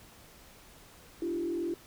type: tone with frequency modulation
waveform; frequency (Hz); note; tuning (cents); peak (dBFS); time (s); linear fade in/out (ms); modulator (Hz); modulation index
sine; 340; F4; -46; -30; 1.22-1.74; 2; 42.8; 0.79
effects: pink hiss -55 dBFS RMS until 1.86 s